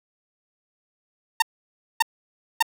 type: tone bursts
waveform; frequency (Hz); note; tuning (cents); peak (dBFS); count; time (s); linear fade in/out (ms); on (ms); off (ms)
sawtooth; 915; A#5; -32; -11; 3; 1.4-2.626; 5; 22; 580
effects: none